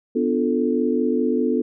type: chord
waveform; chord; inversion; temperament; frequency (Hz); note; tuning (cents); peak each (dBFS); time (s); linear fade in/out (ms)
sine; B half-diminished seventh; none; equal with one note detuned; 248.7 / 293.7 / 349.2 / 440; B3 / D4 / F4 / A4; +12 / 0 / 0 / 0; -21 / -25 / -25 / -23; 0.15-1.62; 10
effects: none

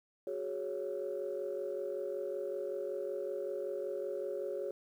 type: chord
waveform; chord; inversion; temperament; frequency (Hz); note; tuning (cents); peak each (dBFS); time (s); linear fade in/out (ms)
sine; F# suspended second; none; equal; 370 / 415.3 / 554.4; F#4 / G#4 / C#5; 0 / 0 / 0; -40 / -39 / -38; 0.27-4.71; 2
effects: tanh soft clip ceiling -28 dBFS + 11-bit

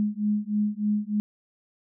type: beating tone pair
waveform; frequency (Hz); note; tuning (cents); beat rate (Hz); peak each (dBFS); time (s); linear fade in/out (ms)
sine; 207.7 / 211; G#3 / G#3; 0 / +28; 3.3; -26; 0-1.2; 0
effects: none

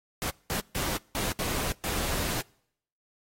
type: noise bursts at uneven times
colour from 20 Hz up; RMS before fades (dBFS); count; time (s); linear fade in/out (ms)
pink; -31; 6; 0.22-0.3 / 0.5-0.6 / 0.75-0.97 / 1.15-1.32 / 1.39-1.72 / 1.84-2.41; 0
effects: noise-tail reverb RT60 0.7 s tail -26 dB re dry + AAC 48 kbps

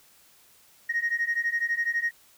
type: beating tone pair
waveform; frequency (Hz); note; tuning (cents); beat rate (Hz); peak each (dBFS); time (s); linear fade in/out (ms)
sine; 1864.7 / 1876.7; A#6 / A#6; 0 / +11; 12; -27 / -26; 0.89-2.11; 10
effects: tanh soft clip ceiling -19 dBFS + white hiss -58 dBFS RMS until 2.37 s

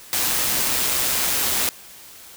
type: noise with amplitude modulation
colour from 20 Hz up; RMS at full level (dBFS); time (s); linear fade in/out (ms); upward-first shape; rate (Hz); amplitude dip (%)
white; -20; 0.13-1.69; 0; sine; 128; 30
effects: white hiss -43 dBFS RMS until 2.36 s

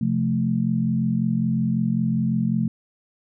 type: chord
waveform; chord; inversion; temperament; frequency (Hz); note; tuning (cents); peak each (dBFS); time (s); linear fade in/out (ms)
sine; F major; second; equal; 130.81 / 174.61 / 220; C3 / F3 / A3; 0 / 0 / 0; -25 / -24 / -22; 0.01-2.68; 5
effects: none

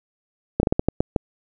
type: slowing click train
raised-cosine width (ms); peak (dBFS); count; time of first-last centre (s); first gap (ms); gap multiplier
2; -4; 8; 0.6-1.162; 31; 1.31
effects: none

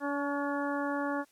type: harmonic tone with a mistuned harmonic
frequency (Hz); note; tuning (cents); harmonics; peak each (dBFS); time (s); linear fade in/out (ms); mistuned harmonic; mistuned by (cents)
285.2; C#4; +49; 1 / 2 / 3 / 4 / 5 / 6; -33 / -36 / -38 / -39 / -40 / -41; 0-1.25; 50; 4; -23
effects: white hiss -66 dBFS RMS until 1.31 s + low-pass 12000 Hz 12 dB/octave

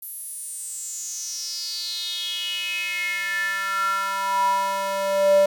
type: tone with high-pass filter sweep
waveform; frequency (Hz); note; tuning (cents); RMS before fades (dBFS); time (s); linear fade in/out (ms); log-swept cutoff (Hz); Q
square; 195.6; G3; -4; -25; 0.02-5.46; 5; 12000 to 550; 7.3
effects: none

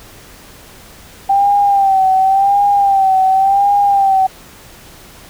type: tone with vibrato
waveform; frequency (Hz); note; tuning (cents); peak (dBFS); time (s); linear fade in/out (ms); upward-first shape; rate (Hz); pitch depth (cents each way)
sine; 784; G5; 0; -8; 1.29-4.27; 10; sine; 0.91; 58
effects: pink hiss -39 dBFS RMS until 5.29 s

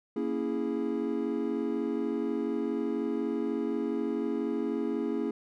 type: chord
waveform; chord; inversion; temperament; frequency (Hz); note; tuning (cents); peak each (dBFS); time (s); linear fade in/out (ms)
triangle; A# half-diminished seventh; none; equal; 233.1 / 277.2 / 329.6 / 415.3; A#3 / C#4 / E4 / G#4; 0 / 0 / 0 / 0; -32; 0.16-5.31; 5
effects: none

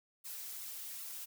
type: noise with flanger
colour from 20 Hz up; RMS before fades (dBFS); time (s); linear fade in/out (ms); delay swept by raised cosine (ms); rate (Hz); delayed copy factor
blue; -45; 0.24-1.26; 20; 1.2 to 5; 2.6; -0.75
effects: none

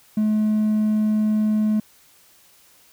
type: tone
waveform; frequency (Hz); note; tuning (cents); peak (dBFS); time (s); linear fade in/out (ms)
triangle; 214.2; A3; -46; -14; 0.17-1.8; 5
effects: tanh soft clip ceiling -11 dBFS + white hiss -54 dBFS RMS until 2.92 s

